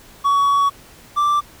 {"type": "tone pair in turn", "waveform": "triangle", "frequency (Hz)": [1126, 1173.8], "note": ["C#6", "D6"], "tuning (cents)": [27, -1], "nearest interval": "minor second", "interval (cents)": 72, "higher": "second", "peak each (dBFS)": [-11, -12], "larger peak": "first", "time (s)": [[0.24, 0.7], [1.16, 1.41]], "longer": "first", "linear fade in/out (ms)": 20, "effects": ["pink hiss -45 dBFS RMS until 1.6 s"]}